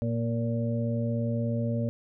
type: harmonic tone with a mistuned harmonic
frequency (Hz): 116.54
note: A#2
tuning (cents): 0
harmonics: 1 / 2 / 4 / 5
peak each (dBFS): -28 / -30 / -38 / -35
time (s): 0.02-1.89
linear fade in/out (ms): 0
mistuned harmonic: 5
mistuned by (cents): -18
effects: none